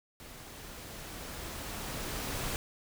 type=noise with level ramp; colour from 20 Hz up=pink; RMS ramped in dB=-49 to -35 dBFS; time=0.2-2.56 s; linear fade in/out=0 ms; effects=none